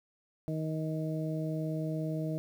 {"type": "harmonic tone", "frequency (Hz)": 157.3, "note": "D#3", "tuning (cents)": 19, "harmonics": [1, 2, 3, 4], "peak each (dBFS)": [-33, -37, -43, -40], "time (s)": [0.48, 2.38], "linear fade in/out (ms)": 0, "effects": ["10-bit"]}